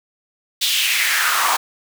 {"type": "noise with high-pass filter sweep", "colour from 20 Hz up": "pink", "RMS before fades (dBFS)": -18, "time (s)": [0.61, 1.57], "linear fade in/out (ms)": 10, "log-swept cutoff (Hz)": [3700, 930], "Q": 3.3, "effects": []}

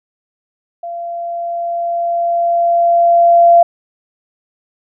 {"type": "tone with level ramp", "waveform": "sine", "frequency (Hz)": 686, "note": "F5", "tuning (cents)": -31, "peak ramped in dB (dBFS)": [-22, -3], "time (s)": [0.83, 3.63], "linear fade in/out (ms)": 5, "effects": []}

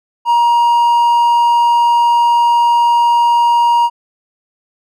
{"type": "tone", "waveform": "triangle", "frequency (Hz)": 946, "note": "A#5", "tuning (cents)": 25, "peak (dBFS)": -6, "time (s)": [0.25, 3.9], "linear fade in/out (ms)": 50, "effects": []}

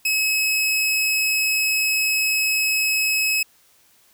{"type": "tone", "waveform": "sawtooth", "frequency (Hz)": 2568, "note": "E7", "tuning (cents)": -46, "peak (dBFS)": -15, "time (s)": [0.05, 3.43], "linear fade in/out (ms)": 5, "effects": ["white hiss -57 dBFS RMS until 4.13 s"]}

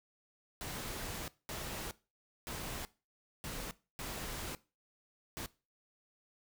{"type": "noise bursts at uneven times", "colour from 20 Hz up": "pink", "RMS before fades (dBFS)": -42, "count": 6, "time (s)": [[0.61, 1.28], [1.49, 1.91], [2.47, 2.85], [3.44, 3.71], [3.99, 4.55], [5.37, 5.46]], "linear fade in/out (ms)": 0, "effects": ["noise-tail reverb RT60 0.3 s tail -19 dB re dry"]}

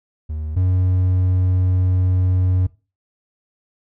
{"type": "tone pair in turn", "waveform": "triangle", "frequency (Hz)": [77.2, 92.01], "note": ["D#2", "F#2"], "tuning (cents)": [-13, -9], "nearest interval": "minor third", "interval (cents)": 304, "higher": "second", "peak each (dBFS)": [-21, -12], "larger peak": "second", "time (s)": [[0.29, 0.56], [0.56, 2.67]], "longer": "second", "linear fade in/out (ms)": 10, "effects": ["noise-tail reverb RT60 0.3 s tail -19 dB re dry"]}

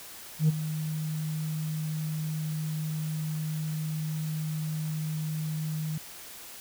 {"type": "tone with ADSR envelope", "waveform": "sine", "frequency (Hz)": 155.56, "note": "D#3", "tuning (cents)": 0, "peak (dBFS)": -15, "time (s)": [0.39, 5.98], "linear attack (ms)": 97, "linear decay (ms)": 21, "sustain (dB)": -14, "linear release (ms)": 4, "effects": ["tanh soft clip ceiling -17 dBFS", "white hiss -45 dBFS RMS until 6.6 s"]}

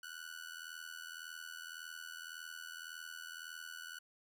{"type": "tone with amplitude modulation", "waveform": "sawtooth", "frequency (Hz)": 1480, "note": "F#6", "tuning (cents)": 0, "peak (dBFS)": -39, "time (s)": [0.03, 3.99], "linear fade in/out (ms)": 5, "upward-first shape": "sine", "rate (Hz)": 81.8, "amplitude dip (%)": 85, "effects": []}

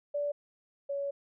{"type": "tone pair in turn", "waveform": "sine", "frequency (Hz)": [580, 562.2], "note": ["D5", "C#5"], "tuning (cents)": [-22, 24], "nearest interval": "minor second", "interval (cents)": 54, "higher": "first", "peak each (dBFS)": [-29, -31], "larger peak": "first", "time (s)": [[0.14, 0.32], [0.89, 1.11]], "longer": "second", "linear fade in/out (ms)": 10, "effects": []}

